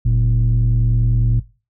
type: tone pair together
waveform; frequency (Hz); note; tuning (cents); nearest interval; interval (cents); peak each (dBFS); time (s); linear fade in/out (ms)
sine; 46.15 / 116.3; F#1 / A#2; -4 / -4; octave + major third; 1600; -13; 0.05-1.4; 10
effects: noise-tail reverb RT60 0.3 s tail -18 dB re dry + tanh soft clip ceiling -9 dBFS